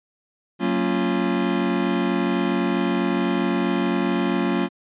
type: chord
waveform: square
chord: Gb major seventh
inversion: none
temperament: equal with one note detuned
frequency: 185 / 229.5 / 277.2 / 349.2 Hz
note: Gb3 / Bb3 / Db4 / F4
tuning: 0 / -27 / 0 / 0 cents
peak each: -26 dBFS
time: 0.59-4.69 s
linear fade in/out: 50 ms
effects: resampled to 8000 Hz